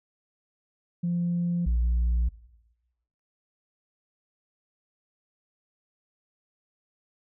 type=tone pair in turn; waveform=sine; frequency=173.4 / 58.88 Hz; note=F3 / A#1; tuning=-12 / +18 cents; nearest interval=octave + perfect fifth; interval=1870 cents; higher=first; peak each=-23 / -19 dBFS; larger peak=second; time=1.03-1.66 / 1.66-2.29 s; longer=neither; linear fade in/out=10 ms; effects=noise-tail reverb RT60 1.0 s tail -19 dB re dry + tanh soft clip ceiling -20 dBFS